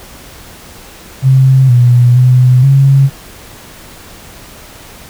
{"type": "tone with pitch steps", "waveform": "sine", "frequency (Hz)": [132.3, 122.2, 126.4, 136.8], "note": ["C3", "B2", "B2", "C#3"], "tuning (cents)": [20, -18, 41, -23], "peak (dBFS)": -3, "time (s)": [1.22, 3.1], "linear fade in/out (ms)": 50, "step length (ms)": 470, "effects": ["pink hiss -34 dBFS RMS until 5.09 s"]}